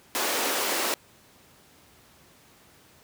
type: high-pass noise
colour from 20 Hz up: pink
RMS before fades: -27 dBFS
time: 0.15-0.94 s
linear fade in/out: 0 ms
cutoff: 320 Hz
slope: 24 dB/octave
effects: pink hiss -56 dBFS RMS until 3.03 s + high-pass 80 Hz 12 dB/octave